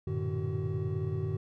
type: tone cluster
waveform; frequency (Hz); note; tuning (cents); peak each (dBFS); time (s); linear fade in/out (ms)
triangle; 95.7 / 114.5 / 124.7 / 151.4 / 378.9; G2 / A#2 / B2 / D#3 / F#4; -41 / -31 / +17 / -47 / +41; -33 / -34 / -40 / -33 / -36; 0.07-1.37; 5
effects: none